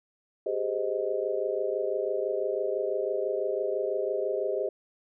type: chord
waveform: sine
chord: Ab major seventh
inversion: third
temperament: just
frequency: 389.3 / 415.3 / 519.1 / 623 Hz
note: G4 / Ab4 / C5 / Eb5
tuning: -12 / 0 / -14 / +2 cents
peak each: -32 dBFS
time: 0.46-4.69 s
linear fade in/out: 5 ms
effects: none